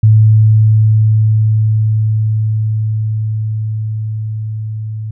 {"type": "tone with level ramp", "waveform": "sine", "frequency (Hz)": 108.8, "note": "A2", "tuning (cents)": -19, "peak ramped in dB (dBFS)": [-3, -19], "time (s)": [0.03, 5.11], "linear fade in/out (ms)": 5, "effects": []}